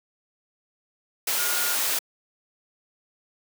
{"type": "tone in noise", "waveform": "sine", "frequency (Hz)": 1428, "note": "F6", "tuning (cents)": 38, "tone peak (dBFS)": -32, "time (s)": [1.38, 1.75], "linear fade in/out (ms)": 5, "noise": "white", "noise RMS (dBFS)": -25, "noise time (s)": [1.27, 1.99], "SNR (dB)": -10, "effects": ["high-pass 400 Hz 12 dB/octave"]}